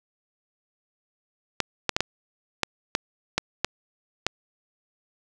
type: clicks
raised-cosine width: 0.2 ms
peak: -4 dBFS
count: 9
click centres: 1.603 / 1.893 / 1.965 / 2.006 / 2.633 / 2.951 / 3.38 / 3.646 / 4.266 s
effects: none